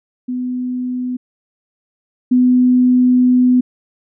sine tone pair in turn, 250.5 / 250.5 Hz, B3 / B3, +25 / +25 cents, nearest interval unison, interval 0 cents, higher neither, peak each -18 / -8 dBFS, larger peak second, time 0.28-1.17 / 2.31-3.61 s, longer second, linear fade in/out 10 ms, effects none

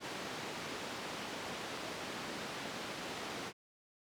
pink band-pass noise, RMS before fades -43 dBFS, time 0-3.53 s, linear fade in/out 50 ms, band 210 to 5100 Hz, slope 12 dB/octave, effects none

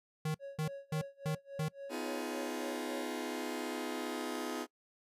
square tone bursts, 155.56 Hz, D#3, in tune, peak -33 dBFS, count 5, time 0.25-1.685 s, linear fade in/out 5 ms, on 95 ms, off 240 ms
triangle tone with tremolo, 554.4 Hz, C#5, in tune, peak -39 dBFS, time 0.39-3.07 s, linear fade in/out 50 ms, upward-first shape sine, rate 3.6 Hz, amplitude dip 95%
sawtooth chord, F half-diminished seventh, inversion second, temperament just, 251.4 / 314.3 / 349.2 / 419.1 Hz, Cb4 / Eb4 / F4 / Ab4, +31 / +18 / 0 / +16 cents, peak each -38 / -38 / -39 / -39 dBFS, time 1.89-4.67 s, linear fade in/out 50 ms
effects noise-tail reverb RT60 0.1 s tail -23 dB re dry + resampled to 32000 Hz

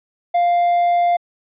triangle tone, 698.5 Hz, F5, in tune, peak -11 dBFS, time 0.34-1.17 s, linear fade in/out 10 ms, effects resampled to 8000 Hz

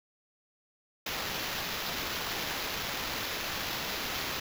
violet noise with sample-and-hold, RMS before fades -35 dBFS, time 1.06-4.4 s, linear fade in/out 5 ms, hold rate 8820 Hz, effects none

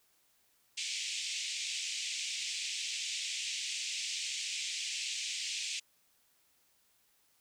pink band-pass noise, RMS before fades -38 dBFS, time 0.77-5.8 s, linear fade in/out 10 ms, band 2300 to 8000 Hz, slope 48 dB/octave, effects white hiss -71 dBFS RMS until 7.4 s

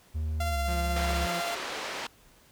triangle tone with pitch glide, 77.78 to 68.89 Hz, D#2 to C#2, 0 to -10 cents, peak -26 dBFS, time 0.14-1.27 s, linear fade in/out 20 ms, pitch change -210 cents, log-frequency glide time 0.5-0.57 s
sawtooth tone with tremolo, 689 Hz, F5, 24 cents flat, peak -26 dBFS, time 0.4-1.55 s, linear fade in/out 5 ms, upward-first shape sine, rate 16 Hz, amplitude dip 25%
sawtooth tone with vibrato, 174.61 Hz, F3, in tune, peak -31 dBFS, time 0.67-1.41 s, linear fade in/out 20 ms, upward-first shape square, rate 5.3 Hz, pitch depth 13 cents each way
pink band-pass noise, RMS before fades -36 dBFS, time 0.96-2.07 s, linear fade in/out 5 ms, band 490 to 4800 Hz, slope 12 dB/octave
effects pink hiss -59 dBFS RMS until 2.51 s

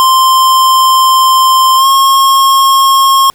square tone with pitch glide, 1046.5 to 1080.9 Hz, C6 to C#6, 0 to -44 cents, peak -5 dBFS, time 0-3.3 s, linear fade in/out 0 ms, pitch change +56 cents, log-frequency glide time 1.77-1.86 s, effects pink hiss -48 dBFS RMS until 3.34 s

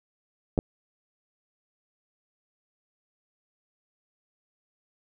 clicks, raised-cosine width 2 ms, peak -11 dBFS, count 2, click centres 0.578 / 0.589 s, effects none

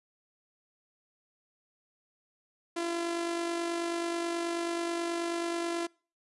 sawtooth tone with amplitude modulation, 339.9 Hz, F4, 47 cents flat, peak -25 dBFS, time 2.76-5.87 s, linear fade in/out 10 ms, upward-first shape sine, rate 49.3 Hz, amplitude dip 40%, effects noise-tail reverb RT60 0.4 s tail -26 dB re dry + resampled to 24000 Hz

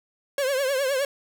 45% pulse tone with vibrato, 540 Hz, C#5, 45 cents flat, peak -22 dBFS, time 0.38-1.05 s, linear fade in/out 2 ms, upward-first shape triangle, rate 9.7 Hz, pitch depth 120 cents each way, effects none

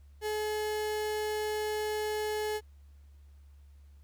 35% pulse tone, 425.9 Hz, G#4, 44 cents sharp, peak -29 dBFS, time 0.21-2.61 s, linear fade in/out 50 ms, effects added 71 Hz sine -52 dBFS peak until 4.03 s + pink hiss -73 dBFS RMS until 4.03 s

